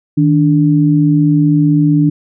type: tone pair together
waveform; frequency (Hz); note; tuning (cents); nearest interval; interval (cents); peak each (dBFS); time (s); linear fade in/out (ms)
sine; 156.4 / 291.9; D#3 / D4; +9 / -10; major seventh; 1081; -10; 0.17-2.1; 10
effects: none